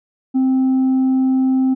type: tone with tanh clipping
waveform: triangle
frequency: 261.6 Hz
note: C4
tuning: in tune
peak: -13 dBFS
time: 0.34-1.75 s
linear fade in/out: 20 ms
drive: 7 dB
effects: none